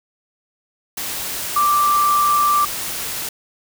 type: tone in noise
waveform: sine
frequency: 1174.7 Hz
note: D6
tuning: in tune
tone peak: -13 dBFS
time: 1.56-2.65 s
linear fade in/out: 5 ms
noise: white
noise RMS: -26 dBFS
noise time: 0.97-3.29 s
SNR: +10 dB
effects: none

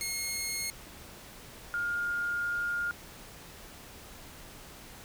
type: tone pair in turn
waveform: 10% pulse / sine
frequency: 2160 / 1415.3 Hz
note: C#7 / F6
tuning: -45 / +23 cents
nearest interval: perfect fifth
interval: 732 cents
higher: first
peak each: -23 / -29 dBFS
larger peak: first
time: 0.01-0.7 / 1.74-2.91 s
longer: second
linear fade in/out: 0 ms
effects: pink hiss -49 dBFS RMS until 5.04 s

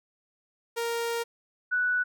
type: tone pair in turn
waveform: sawtooth / sine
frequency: 466.2 / 1480.1 Hz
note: A#4 / F#6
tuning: 0 / 0 cents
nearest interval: octave + minor sixth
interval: 2000 cents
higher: second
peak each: -24 / -23 dBFS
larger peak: second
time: 0.76-1.24 / 1.71-2.04 s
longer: first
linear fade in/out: 20 ms
effects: none

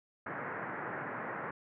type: band-pass noise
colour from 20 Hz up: white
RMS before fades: -40 dBFS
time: 0.26-1.51 s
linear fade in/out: 5 ms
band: 110 to 1900 Hz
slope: 48 dB/octave
effects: none

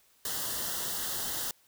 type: band-stop noise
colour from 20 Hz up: white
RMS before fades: -34 dBFS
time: 0.25-1.51 s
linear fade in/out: 2 ms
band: 2000 to 2800 Hz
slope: 96 dB/octave
effects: white hiss -65 dBFS RMS until 1.67 s

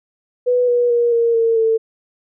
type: tone with pitch steps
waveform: sine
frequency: 493.9 / 484.3 / 474.9 / 465.6 / 456.6 / 447.7 Hz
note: B4 / B4 / A#4 / A#4 / A#4 / A4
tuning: 0 / -34 / +32 / -2 / -36 / +30 cents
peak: -12 dBFS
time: 0.46-1.78 s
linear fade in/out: 20 ms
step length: 220 ms
effects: none

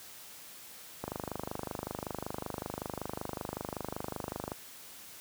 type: click train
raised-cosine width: 1 ms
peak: -21 dBFS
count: 89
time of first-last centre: 1.04-4.518 s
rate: 25.3 Hz
effects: white hiss -50 dBFS RMS until 5.2 s + high-pass 60 Hz 12 dB/octave

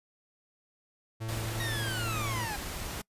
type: tone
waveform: 45% pulse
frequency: 111.7 Hz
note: A2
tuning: 27 cents sharp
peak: -34 dBFS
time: 1.2-2.46 s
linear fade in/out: 20 ms
type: noise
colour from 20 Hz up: pink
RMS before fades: -38 dBFS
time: 1.28-3.02 s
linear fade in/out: 10 ms
type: linear sweep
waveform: 25% pulse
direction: down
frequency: 1902 to 799 Hz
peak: -31 dBFS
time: 1.6-2.56 s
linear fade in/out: 2 ms
effects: noise-tail reverb RT60 0.1 s tail -25 dB re dry + resampled to 32000 Hz

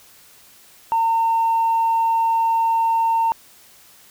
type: tone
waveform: sine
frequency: 910 Hz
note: A#5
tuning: 42 cents flat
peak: -14 dBFS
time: 0.92-3.32 s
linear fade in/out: 0 ms
effects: tanh soft clip ceiling -12 dBFS + white hiss -49 dBFS RMS until 4.1 s

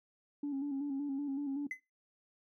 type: tone with vibrato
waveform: sine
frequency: 280.3 Hz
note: C#4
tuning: 19 cents sharp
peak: -32 dBFS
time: 0.43-1.67 s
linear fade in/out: 5 ms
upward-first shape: square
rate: 5.3 Hz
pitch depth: 50 cents each way
type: tone with exponential decay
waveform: triangle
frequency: 2035 Hz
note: C7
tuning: 49 cents flat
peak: -29 dBFS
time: 1.71-1.8 s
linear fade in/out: 2 ms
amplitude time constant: 18 ms
effects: noise-tail reverb RT60 0.2 s tail -17 dB re dry + tanh soft clip ceiling -31 dBFS

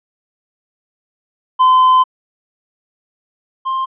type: tone pair in turn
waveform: triangle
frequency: 1026 / 1054.2 Hz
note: C6 / C6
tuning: -34 / +13 cents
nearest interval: unison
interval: 47 cents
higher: second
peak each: -5 / -14 dBFS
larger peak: first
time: 1.59-2.04 / 3.65-3.86 s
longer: first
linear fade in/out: 20 ms
effects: resampled to 8000 Hz

